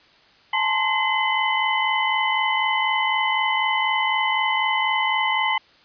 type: tone cluster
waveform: sine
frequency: 860 / 904 / 1049 / 2046 / 3013 Hz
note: A5 / A5 / C6 / C7 / F#7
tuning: -40 / +47 / +4 / -39 / +31 cents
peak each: -25 / -27 / -26 / -23 / -27 dBFS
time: 0.53-5.58 s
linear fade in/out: 5 ms
effects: white hiss -54 dBFS RMS until 5.84 s + resampled to 11025 Hz